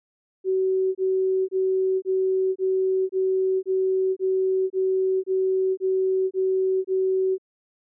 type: tone bursts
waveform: sine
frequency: 377.8 Hz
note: F#4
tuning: 36 cents sharp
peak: -19 dBFS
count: 13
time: 0.44-7.382 s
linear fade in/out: 50 ms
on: 510 ms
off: 26 ms
effects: none